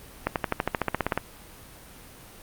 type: accelerating click train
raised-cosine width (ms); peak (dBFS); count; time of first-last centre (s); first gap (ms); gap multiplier
0.5; -8; 14; 0.27-1.176; 88; 0.96
effects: pink hiss -47 dBFS RMS until 2.42 s + Opus 32 kbps